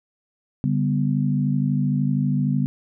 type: chord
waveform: sine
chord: G major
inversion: second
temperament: equal with one note detuned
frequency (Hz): 143.06 / 196 / 246.9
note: D3 / G3 / B3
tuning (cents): -45 / 0 / 0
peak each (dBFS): -21 / -24 / -24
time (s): 0.64-2.66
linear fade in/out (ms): 0
effects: none